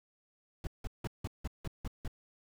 brown noise bursts, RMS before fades -36 dBFS, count 8, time 0.64-2.078 s, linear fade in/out 2 ms, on 31 ms, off 170 ms, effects none

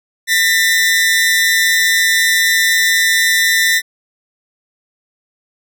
sawtooth tone pair together, 1801 / 1975.5 Hz, A6 / B6, +40 / 0 cents, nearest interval major second, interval 160 cents, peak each -10 dBFS, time 0.27-3.82 s, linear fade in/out 50 ms, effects none

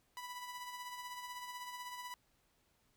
sawtooth tone with tremolo, 987.8 Hz, B5, in tune, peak -39 dBFS, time 0.17-2.14 s, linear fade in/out 0 ms, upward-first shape sine, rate 16 Hz, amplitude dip 45%, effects pink hiss -75 dBFS RMS until 2.96 s

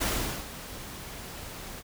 pink noise with ADSR envelope, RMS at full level -27 dBFS, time 0-1.83 s, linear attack 18 ms, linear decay 430 ms, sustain -14 dB, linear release 42 ms, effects none

